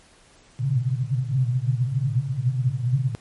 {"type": "band-pass noise", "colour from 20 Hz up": "pink", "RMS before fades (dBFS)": -23, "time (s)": [0.59, 3.15], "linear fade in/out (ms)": 0, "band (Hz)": [120, 140], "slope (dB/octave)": 96, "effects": ["pink hiss -54 dBFS RMS until 3.2 s", "MP3 48 kbps"]}